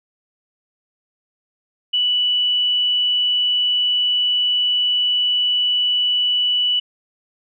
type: tone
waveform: sine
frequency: 2960 Hz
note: F#7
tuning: in tune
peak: -15 dBFS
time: 1.93-6.8 s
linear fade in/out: 10 ms
effects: none